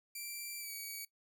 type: tone with pitch glide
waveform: 5% pulse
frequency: 2349 to 2264 Hz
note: D7 to C#7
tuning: 0 to +36 cents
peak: -33 dBFS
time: 0.15-1.05 s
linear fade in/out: 5 ms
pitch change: -64 cents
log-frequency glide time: 0.59-0.72 s
effects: noise-tail reverb RT60 0.1 s tail -19 dB re dry